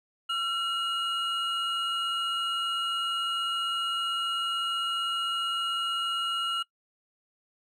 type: tone pair together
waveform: triangle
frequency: 1357.8 / 2877 Hz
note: F6 / F#7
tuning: -49 / -49 cents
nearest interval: octave + minor second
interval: 1300 cents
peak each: -28 dBFS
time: 0.29-6.63 s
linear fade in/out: 10 ms
effects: noise-tail reverb RT60 0.1 s tail -22 dB re dry